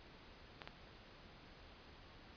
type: clicks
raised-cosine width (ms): 0.3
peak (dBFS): -30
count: 2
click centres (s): 0.618 / 0.675
effects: pink hiss -59 dBFS RMS until 2.36 s + resampled to 11025 Hz